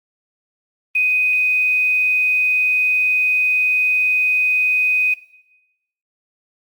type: tone with quantisation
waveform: sine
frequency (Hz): 2501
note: D#7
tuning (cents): +8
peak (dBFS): -14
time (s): 0.95-5.14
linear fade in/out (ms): 5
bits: 7
effects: noise-tail reverb RT60 0.9 s tail -17 dB re dry + Opus 24 kbps